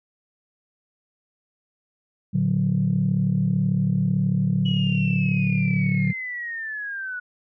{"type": "chord", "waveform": "sine", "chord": "Bb augmented", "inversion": "none", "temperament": "equal with one note detuned", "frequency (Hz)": [113.68, 146.83, 185], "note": ["Bb2", "D3", "F#3"], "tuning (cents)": [-43, 0, 0], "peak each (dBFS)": [-25, -22, -21], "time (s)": [2.33, 6.13], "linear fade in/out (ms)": 20}
{"type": "linear sweep", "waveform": "sine", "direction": "down", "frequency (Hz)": [2936, 1459], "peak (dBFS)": -28, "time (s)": [4.65, 7.2], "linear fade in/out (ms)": 10}
{"effects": ["tanh soft clip ceiling -11 dBFS"]}